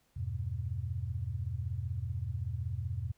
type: chord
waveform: sine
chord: E minor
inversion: none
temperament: equal with one note detuned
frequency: 82.41 / 98.34 / 123.47 Hz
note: E2 / G2 / B2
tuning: 0 / +6 / 0 cents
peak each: -38 / -37 / -38 dBFS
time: 0.16-3.12 s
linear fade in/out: 10 ms
effects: pink hiss -72 dBFS RMS until 3.17 s